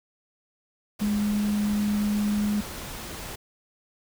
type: tone in noise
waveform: sine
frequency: 207.7 Hz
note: G#3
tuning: in tune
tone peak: -22 dBFS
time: 1.01-2.61 s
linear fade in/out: 10 ms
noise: pink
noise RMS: -37 dBFS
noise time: 0.99-3.36 s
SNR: +12 dB
effects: none